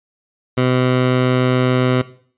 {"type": "tone", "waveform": "15% pulse", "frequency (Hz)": 127.1, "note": "C3", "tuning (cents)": -50, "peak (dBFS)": -7, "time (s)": [0.57, 2.02], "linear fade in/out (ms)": 10, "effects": ["noise-tail reverb RT60 0.5 s tail -17 dB re dry", "resampled to 8000 Hz"]}